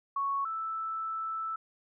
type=tone pair in turn; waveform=sine; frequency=1108.7 / 1318.5 Hz; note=C#6 / E6; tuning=0 / 0 cents; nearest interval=minor third; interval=300 cents; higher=second; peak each=-28 / -32 dBFS; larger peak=first; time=0.16-0.45 / 0.45-1.56 s; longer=second; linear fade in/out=5 ms; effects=none